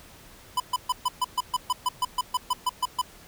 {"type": "tone bursts", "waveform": "square", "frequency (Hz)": 1000, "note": "B5", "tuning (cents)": 21, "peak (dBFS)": -22, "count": 16, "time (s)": [0.57, 3.016], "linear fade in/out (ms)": 5, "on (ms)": 31, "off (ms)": 130, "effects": ["pink hiss -50 dBFS RMS until 3.27 s"]}